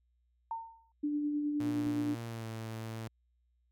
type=tone with exponential decay; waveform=sine; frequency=909 Hz; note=A#5; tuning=44 cents flat; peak=-32 dBFS; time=0.51-0.92 s; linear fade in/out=2 ms; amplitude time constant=88 ms
type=tone with tremolo; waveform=sine; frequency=294.6 Hz; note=D4; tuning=6 cents sharp; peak=-29 dBFS; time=1.03-2.15 s; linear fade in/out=10 ms; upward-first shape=sine; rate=9.6 Hz; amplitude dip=30%
type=tone with pitch glide; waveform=sawtooth; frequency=116.54 to 112.44 Hz; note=A#2 to A2; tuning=0 to +38 cents; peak=-35 dBFS; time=1.6-3.08 s; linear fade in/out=5 ms; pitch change=-62 cents; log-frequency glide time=2.23-2.47 s
type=click; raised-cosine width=3 ms; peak=-37 dBFS; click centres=1.869 s
effects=added 60 Hz sine -70 dBFS peak until 3.71 s